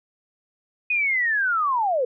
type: linear sweep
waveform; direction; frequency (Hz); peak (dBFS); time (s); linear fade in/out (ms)
sine; down; 2510 to 470.1; -19; 0.9-2.05; 5
effects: none